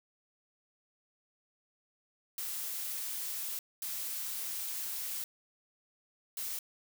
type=noise bursts at uneven times; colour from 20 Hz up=blue; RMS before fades=-38 dBFS; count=3; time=2.38-3.59 / 3.82-5.24 / 6.37-6.59 s; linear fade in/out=2 ms; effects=none